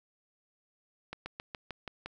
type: slowing click train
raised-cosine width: 0.3 ms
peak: -23 dBFS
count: 7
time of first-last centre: 1.13-2.06 s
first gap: 130 ms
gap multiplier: 1.07
effects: none